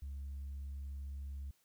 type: tone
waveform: sine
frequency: 69.3 Hz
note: C#2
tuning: in tune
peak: -39 dBFS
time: 0.02-1.51 s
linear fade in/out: 5 ms
effects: tanh soft clip ceiling -39 dBFS + white hiss -74 dBFS RMS until 1.64 s